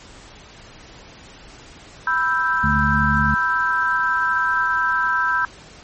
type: chord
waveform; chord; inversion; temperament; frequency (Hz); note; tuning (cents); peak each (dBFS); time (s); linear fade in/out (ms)
sine; E minor; second; equal; 987.8 / 1318.5 / 1568; B5 / E6 / G6; 0 / 0 / 0; -23 / -22 / -19; 2.07-5.45; 2
type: harmonic tone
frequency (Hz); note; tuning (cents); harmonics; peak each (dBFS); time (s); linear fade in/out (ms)
72; D2; -34; 1 / 2 / 3; -23 / -23 / -22; 2.63-3.35; 10
effects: pink hiss -43 dBFS RMS until 5.83 s + MP3 32 kbps